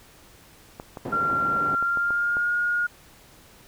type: clicks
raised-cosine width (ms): 1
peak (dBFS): -21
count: 11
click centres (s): 0.799 / 0.972 / 1.14 / 1.301 / 1.331 / 1.566 / 1.74 / 1.826 / 1.973 / 2.106 / 2.369
type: band-pass noise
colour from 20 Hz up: pink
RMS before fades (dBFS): -34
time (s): 1.05-1.75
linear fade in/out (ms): 2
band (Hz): 150 to 850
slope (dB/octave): 12
type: tone with pitch glide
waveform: sine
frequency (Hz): 1378 to 1430.7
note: F6 to F6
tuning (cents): -24 to +41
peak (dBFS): -21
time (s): 1.12-2.87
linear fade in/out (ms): 10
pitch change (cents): +65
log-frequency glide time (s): 1.74-2.53
effects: pink hiss -52 dBFS RMS until 3.67 s